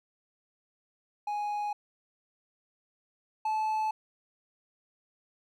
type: tone pair in turn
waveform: triangle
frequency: 830.6 / 867.9 Hz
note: G#5 / A5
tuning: 0 / -24 cents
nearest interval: minor second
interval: 76 cents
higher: second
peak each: -28 / -25 dBFS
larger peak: second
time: 1.27-1.73 / 3.45-3.91 s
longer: neither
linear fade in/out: 5 ms
effects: none